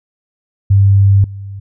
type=tone with level steps; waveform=sine; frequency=98.8 Hz; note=G2; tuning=14 cents sharp; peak=-5 / -24 dBFS; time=0.7-1.6 s; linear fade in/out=10 ms; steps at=1.24 s; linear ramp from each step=2 ms; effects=none